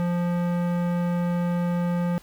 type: tone with tanh clipping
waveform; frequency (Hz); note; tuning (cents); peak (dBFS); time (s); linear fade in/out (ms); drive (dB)
sine; 174.61; F3; 0; -24; 0-2.18; 0; 18
effects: pink hiss -52 dBFS RMS until 2.22 s